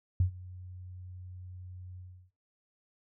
sine tone with ADSR envelope, 91.1 Hz, F#2, 26 cents flat, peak -21 dBFS, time 0.2-2.31 s, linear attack 3 ms, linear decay 100 ms, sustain -22 dB, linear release 340 ms, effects noise-tail reverb RT60 0.3 s tail -17 dB re dry

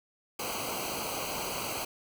pink noise with comb filter, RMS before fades -35 dBFS, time 0.39-1.85 s, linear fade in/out 5 ms, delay 0.56 ms, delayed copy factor -0.9, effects none

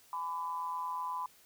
sine tone with amplitude modulation, 1005 Hz, B5, 30 cents sharp, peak -31 dBFS, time 0.13-1.26 s, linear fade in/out 2 ms, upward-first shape sine, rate 168 Hz, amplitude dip 70%, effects white hiss -62 dBFS RMS until 1.45 s

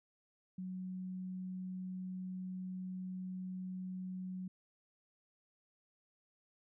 sine tone, 185 Hz, F#3, in tune, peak -40 dBFS, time 0.58-4.48 s, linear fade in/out 5 ms, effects none

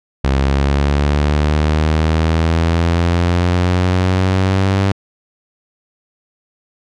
sawtooth linear sweep, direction up, 67 to 98 Hz, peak -8 dBFS, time 0.24-4.92 s, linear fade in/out 5 ms, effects low-pass 5000 Hz 12 dB/octave

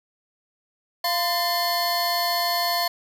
square tone cluster, 694 / 1027 / 1777 / 4351 Hz, F5 / C6 / A6 / C#8, -11 / -33 / +17 / -33 cents, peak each -26 / -29 / -33 / -26 dBFS, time 1.04-2.88 s, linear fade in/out 5 ms, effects none

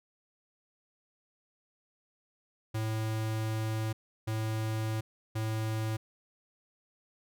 square tone bursts at uneven times, 110 Hz, A2, in tune, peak -31 dBFS, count 3, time 2.74-3.93 / 4.27-5.01 / 5.35-5.97 s, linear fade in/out 10 ms, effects none

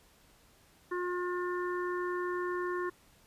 harmonic tone, 357.2 Hz, F4, 39 cents sharp, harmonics 1 / 3 / 4 / 5, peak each -33 / -38 / -44 / -42 dBFS, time 0.91-2.9 s, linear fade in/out 10 ms, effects pink hiss -63 dBFS RMS until 3.26 s + resampled to 32000 Hz

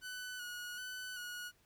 sawtooth tone with vibrato, 1477 Hz, F#6, 3 cents flat, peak -39 dBFS, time 0.01-1.52 s, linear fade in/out 50 ms, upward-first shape square, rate 1.3 Hz, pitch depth 27 cents each way, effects pink hiss -71 dBFS RMS until 1.65 s

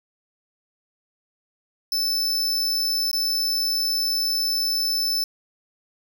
45% pulse tone with dropouts, 5274 Hz, E8, in tune, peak -21 dBFS, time 1.92-5.24 s, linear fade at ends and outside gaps 2 ms, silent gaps 3.114-3.13 s, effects none

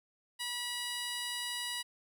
15% pulse tone with band-pass filter, 971 Hz, B5, 30 cents flat, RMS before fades -38 dBFS, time 0.39-1.83 s, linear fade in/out 20 ms, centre 6900 Hz, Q 0.58, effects none

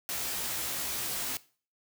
white noise with comb filter, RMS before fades -34 dBFS, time 0.09-1.37 s, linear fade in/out 0 ms, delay 16 ms, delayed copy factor +0.85, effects noise-tail reverb RT60 0.4 s tail -19 dB re dry

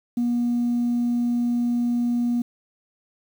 sine tone, 240 Hz, B3, 49 cents flat, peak -18 dBFS, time 0.17-2.42 s, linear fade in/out 5 ms, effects tanh soft clip ceiling -17 dBFS + 8-bit

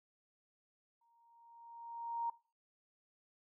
sine tone with exponential growth, 932.3 Hz, A#5, in tune, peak -33 dBFS, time 1.01-2.3 s, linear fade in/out 5 ms, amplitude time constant 280 ms, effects noise-tail reverb RT60 0.4 s tail -21 dB re dry

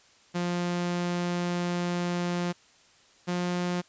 sawtooth tone pair in turn, 175.6 / 177.44 Hz, F3 / F3, +10 / +28 cents, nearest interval unison, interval 18 cents, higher second, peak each -23 dBFS, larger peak neither, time 0.34-2.53 / 3.27-3.82 s, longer first, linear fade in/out 20 ms, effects white hiss -59 dBFS RMS until 3.88 s + resampled to 16000 Hz

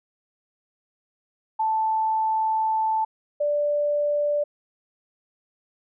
sine tone pair in turn, 879 / 586.7 Hz, A5 / D5, -2 / -2 cents, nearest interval perfect fifth, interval 700 cents, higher first, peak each -20 dBFS, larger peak neither, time 1.59-3.05 / 3.4-4.44 s, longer first, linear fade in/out 10 ms, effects none

